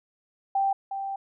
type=tone pair in turn; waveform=sine; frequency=784 / 784 Hz; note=G5 / G5; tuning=0 / 0 cents; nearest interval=unison; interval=0 cents; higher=neither; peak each=-21 / -29 dBFS; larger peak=first; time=0.55-0.73 / 0.91-1.16 s; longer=second; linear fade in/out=5 ms; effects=none